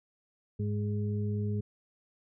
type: harmonic tone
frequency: 103.83 Hz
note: G#2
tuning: in tune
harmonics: 1 / 2 / 4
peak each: -30 / -35 / -40 dBFS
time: 0.59-1.61 s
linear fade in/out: 10 ms
effects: none